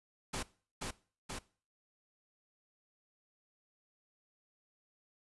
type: noise with echo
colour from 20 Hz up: pink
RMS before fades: -38 dBFS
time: 0.33-0.43 s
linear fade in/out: 10 ms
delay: 480 ms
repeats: 2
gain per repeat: -2 dB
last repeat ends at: 1.39 s
effects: noise-tail reverb RT60 0.4 s tail -20 dB re dry + resampled to 24000 Hz